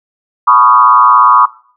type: tone with frequency modulation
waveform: sine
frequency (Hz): 1109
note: C#6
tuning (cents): 0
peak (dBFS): -3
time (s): 0.47-1.46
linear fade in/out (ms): 10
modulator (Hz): 117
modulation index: 1.3
effects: noise-tail reverb RT60 0.5 s tail -20 dB re dry